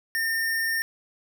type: tone with sample-and-hold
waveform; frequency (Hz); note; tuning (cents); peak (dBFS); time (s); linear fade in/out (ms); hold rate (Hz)
sine; 1812; A#6; -50; -23; 0.15-0.82; 0; 7350
effects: none